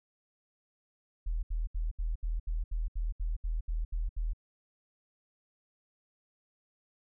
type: tone bursts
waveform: sine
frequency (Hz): 40.13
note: E1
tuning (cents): -46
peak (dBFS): -29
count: 13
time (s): 1.26-4.334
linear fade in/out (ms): 10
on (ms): 170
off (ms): 72
effects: none